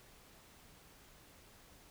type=silence; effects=pink hiss -61 dBFS RMS until 1.9 s